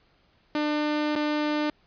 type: tone with dropouts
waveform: sawtooth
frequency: 299.7 Hz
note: D4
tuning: 35 cents sharp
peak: -20 dBFS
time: 0.55-1.7 s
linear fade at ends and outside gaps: 2 ms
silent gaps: 1.154-1.16 s
effects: pink hiss -64 dBFS RMS until 1.86 s + resampled to 11025 Hz